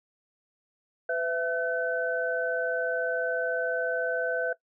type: tone cluster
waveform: sine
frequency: 504 / 664 / 1518 Hz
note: B4 / E5 / F#6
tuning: +35 / +12 / +44 cents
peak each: -30 dBFS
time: 1.09-4.53 s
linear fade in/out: 5 ms
effects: noise-tail reverb RT60 0.1 s tail -18 dB re dry